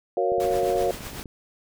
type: chord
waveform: sine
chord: Gb major seventh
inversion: none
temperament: equal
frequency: 370 / 466.2 / 554.4 / 698.5 Hz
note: Gb4 / Bb4 / Db5 / F5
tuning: 0 / 0 / 0 / 0 cents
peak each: -26 dBFS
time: 0.17-0.91 s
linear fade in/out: 2 ms
type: click train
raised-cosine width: 3 ms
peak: -27 dBFS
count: 16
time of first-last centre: 0.32-1.258 s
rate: 16 Hz
type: noise with tremolo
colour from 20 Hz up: pink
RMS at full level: -35 dBFS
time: 0.4-1.23 s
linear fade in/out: 0 ms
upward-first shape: triangle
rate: 7.9 Hz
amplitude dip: 55%
effects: none